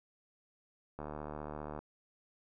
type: click train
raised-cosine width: 1 ms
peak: -28 dBFS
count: 61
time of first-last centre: 0.99-1.79 s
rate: 75 Hz
effects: none